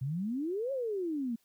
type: exponential two-way sweep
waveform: sine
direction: up then down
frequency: 124.3 to 559 to 222.2 Hz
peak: -31 dBFS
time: 0.01-1.36 s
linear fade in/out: 10 ms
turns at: 0.72 s
effects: white hiss -72 dBFS RMS until 1.44 s